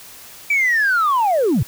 sine linear sweep, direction down, 2334 to 90 Hz, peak -12 dBFS, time 0.5-1.63 s, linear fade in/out 5 ms, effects tanh soft clip ceiling -11 dBFS + white hiss -40 dBFS RMS until 1.67 s

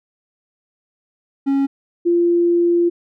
triangle / sine tone pair in turn, 275.1 / 345 Hz, C#4 / F4, -13 / -21 cents, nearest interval major third, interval 392 cents, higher second, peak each -12 dBFS, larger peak neither, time 1.46-1.67 / 2.05-2.9 s, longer second, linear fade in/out 20 ms, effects none

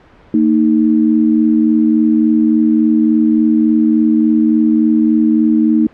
sine tone pair together, 227.6 / 311.1 Hz, A#3 / D#4, -41 / 0 cents, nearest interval perfect fourth, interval 541 cents, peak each -11 dBFS, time 0.34-5.87 s, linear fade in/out 2 ms, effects pink hiss -44 dBFS RMS until 5.93 s + low-pass 2000 Hz 12 dB/octave

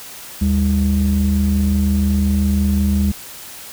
triangle ring-modulated tone, 62.6 Hz, B1, 24 cents sharp, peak -8 dBFS, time 0.41-3.12 s, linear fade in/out 10 ms, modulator 138 Hz, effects white hiss -35 dBFS RMS until 3.72 s

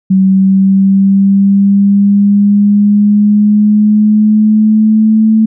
sine linear sweep, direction up, 190 to 220 Hz, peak -4 dBFS, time 0.1-5.46 s, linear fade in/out 10 ms, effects none

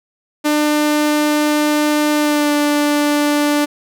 sawtooth tone with pitch glide, 299.2 to 293.6 Hz, D4 to D4, +32 to 0 cents, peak -9 dBFS, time 0.44-3.66 s, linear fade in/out 20 ms, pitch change -32 cents, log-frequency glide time 2.17-2.52 s, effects none

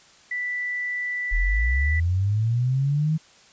sine tone, 1974 Hz, B6, 1 cent flat, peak -25 dBFS, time 0.31-2 s, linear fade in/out 5 ms
sine linear sweep, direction up, 36.6 to 160.4 Hz, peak -19 dBFS, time 1.31-3.18 s, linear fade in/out 20 ms
effects white hiss -53 dBFS RMS until 3.52 s + resampled to 16000 Hz

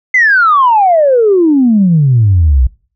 sine exponential sweep, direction down, 2083 to 58.8 Hz, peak -4 dBFS, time 0.14-2.67 s, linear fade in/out 5 ms, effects noise-tail reverb RT60 0.4 s tail -23 dB re dry + tanh soft clip ceiling 0 dBFS

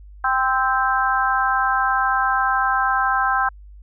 harmonic tone with a mistuned harmonic, 262 Hz, C4, 2 cents sharp, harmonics 3 / 4 / 5 / 6, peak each -22 / -22 / -22 / -22 dBFS, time 0.24-3.49 s, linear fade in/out 5 ms, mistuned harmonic 4, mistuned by -16 cents, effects added 50 Hz sine -39 dBFS peak until 3.82 s

